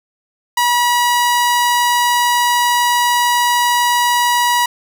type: tone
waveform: sawtooth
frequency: 967 Hz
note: B5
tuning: 37 cents flat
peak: -8 dBFS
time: 0.57-4.66 s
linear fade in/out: 5 ms
effects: none